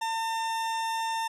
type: tone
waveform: 40% pulse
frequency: 903 Hz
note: A5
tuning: 45 cents sharp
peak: -27 dBFS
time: 0.01-1.28 s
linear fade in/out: 10 ms
effects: low-pass 10000 Hz 12 dB/octave